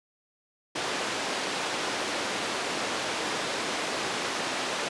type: band-pass noise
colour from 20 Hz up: pink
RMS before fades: -31 dBFS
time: 0.75-4.89 s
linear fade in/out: 10 ms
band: 340 to 5800 Hz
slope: 12 dB/octave
effects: resampled to 24000 Hz